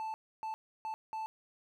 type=tone bursts at uneven times; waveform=triangle; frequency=879 Hz; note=A5; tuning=2 cents flat; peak=-34 dBFS; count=4; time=0-0.14 / 0.43-0.54 / 0.85-0.94 / 1.13-1.26 s; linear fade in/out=0 ms; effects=none